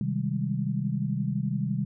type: chord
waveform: sine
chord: Ab major seventh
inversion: first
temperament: equal with one note detuned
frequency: 130.81 / 156.65 / 196 / 207.7 Hz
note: C3 / Eb3 / G3 / Ab3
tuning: 0 / +12 / 0 / 0 cents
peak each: -30 / -31 / -30 / -35 dBFS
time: 0.01-1.85 s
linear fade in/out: 2 ms
effects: none